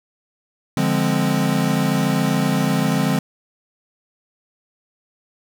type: chord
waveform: square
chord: D half-diminished seventh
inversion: none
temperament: equal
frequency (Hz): 146.83 / 174.61 / 207.7 / 261.6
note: D3 / F3 / Ab3 / C4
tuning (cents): 0 / 0 / 0 / 0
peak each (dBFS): -23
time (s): 0.77-3.19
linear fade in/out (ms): 2
effects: none